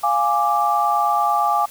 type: chord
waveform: sine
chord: D diminished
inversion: first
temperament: equal with one note detuned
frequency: 698.5 / 827.3 / 1174.7 Hz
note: F5 / Ab5 / D6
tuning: 0 / -7 / 0 cents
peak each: -22 / -19 / -19 dBFS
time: 0.03-1.66 s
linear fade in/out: 10 ms
effects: white hiss -42 dBFS RMS until 1.7 s